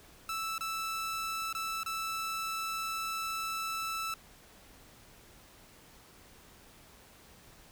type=tone with dropouts; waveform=sawtooth; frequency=1318.5 Hz; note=E6; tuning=in tune; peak=-30 dBFS; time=0.29-4.14 s; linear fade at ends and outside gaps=2 ms; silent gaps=0.581-0.608 / 1.528-1.549 / 1.833-1.861 s; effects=pink hiss -57 dBFS RMS until 7.71 s